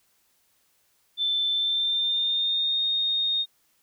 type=tone with pitch glide; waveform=sine; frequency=3535 to 3696 Hz; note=A7 to A#7; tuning=+7 to -16 cents; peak=-22 dBFS; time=1.17-3.46 s; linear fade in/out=50 ms; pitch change=+77 cents; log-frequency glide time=1.52-2.83 s; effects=white hiss -67 dBFS RMS until 3.82 s